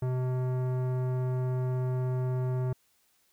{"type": "tone with tanh clipping", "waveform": "sine", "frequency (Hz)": 127.4, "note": "C3", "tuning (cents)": -46, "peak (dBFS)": -29, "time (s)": [0.02, 2.73], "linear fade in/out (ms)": 5, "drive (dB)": 16, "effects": ["white hiss -69 dBFS RMS until 3.32 s"]}